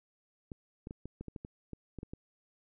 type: clicks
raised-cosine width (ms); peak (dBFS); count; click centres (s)
3; -29; 12; 0.518 / 0.871 / 0.909 / 1.056 / 1.21 / 1.283 / 1.362 / 1.449 / 1.733 / 1.987 / 2.031 / 2.135
effects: none